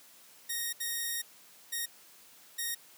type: tone bursts at uneven times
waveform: 5% pulse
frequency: 1864.7 Hz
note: A#6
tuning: in tune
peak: -22 dBFS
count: 4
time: 0.49-0.73 / 0.8-1.22 / 1.72-1.86 / 2.58-2.75 s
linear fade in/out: 10 ms
effects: white hiss -57 dBFS RMS until 2.97 s + high-pass 150 Hz 12 dB/octave